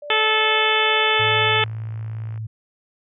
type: tone with tremolo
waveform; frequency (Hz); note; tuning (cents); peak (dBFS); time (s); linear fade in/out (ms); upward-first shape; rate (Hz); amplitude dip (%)
sine; 586; D5; -4; -31; 0.02-1.6; 5; sine; 2.4; 45
type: harmonic tone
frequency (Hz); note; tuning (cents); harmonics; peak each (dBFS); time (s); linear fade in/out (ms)
435.6; A4; -17; 1 / 2 / 3 / 4 / 5 / 6 / 7 / 8; -24 / -24 / -24 / -24 / -24 / -24 / -24 / -24; 0.1-1.64; 2
type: click train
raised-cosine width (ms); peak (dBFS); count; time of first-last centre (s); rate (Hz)
0.5; -31; 76; 1.07-2.377; 57.4
type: tone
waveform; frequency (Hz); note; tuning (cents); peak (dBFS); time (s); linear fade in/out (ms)
sine; 110; A2; 0; -26; 1.19-2.47; 10
effects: none